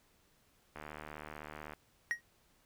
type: click train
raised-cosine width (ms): 0.5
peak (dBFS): -30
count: 75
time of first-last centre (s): 0.76-1.735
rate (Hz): 75.9
type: tone with exponential decay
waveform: triangle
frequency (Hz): 1888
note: A#6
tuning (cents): +22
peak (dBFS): -25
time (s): 2.11-2.21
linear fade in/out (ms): 0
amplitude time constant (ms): 21
effects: pink hiss -70 dBFS RMS until 2.65 s